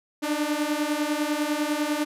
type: beating tone pair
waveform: sawtooth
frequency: 293.7 / 303.7 Hz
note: D4 / D#4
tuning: 0 / -42 cents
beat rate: 10 Hz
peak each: -23 dBFS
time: 0.22-2.05 s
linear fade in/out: 20 ms
effects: resampled to 32000 Hz